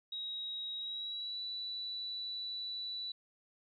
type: tone with pitch glide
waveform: sine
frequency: 3810 to 3956 Hz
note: A#7 to B7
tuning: +37 to +2 cents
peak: -38 dBFS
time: 0.12-3.12 s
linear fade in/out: 5 ms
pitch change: +65 cents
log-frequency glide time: 0.77-1.4 s
effects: 13-bit